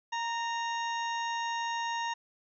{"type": "harmonic tone with a mistuned harmonic", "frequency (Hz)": 932.3, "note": "A#5", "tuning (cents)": 0, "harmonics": [1, 2, 3, 4, 6, 7], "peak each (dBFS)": [-32, -38, -42, -44, -48, -49], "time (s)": [0.12, 2.14], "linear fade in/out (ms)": 10, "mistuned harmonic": 2, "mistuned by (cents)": -24, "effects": []}